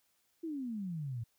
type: exponential sweep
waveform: sine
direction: down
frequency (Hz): 340.4 to 110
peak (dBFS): -36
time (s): 0.43-1.24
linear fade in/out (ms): 10
effects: white hiss -75 dBFS RMS until 1.38 s